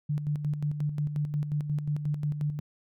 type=tone with tremolo; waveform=sine; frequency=148.1 Hz; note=D3; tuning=15 cents sharp; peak=-25 dBFS; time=0.09-2.6 s; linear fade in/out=10 ms; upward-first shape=square; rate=5.6 Hz; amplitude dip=55%; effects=none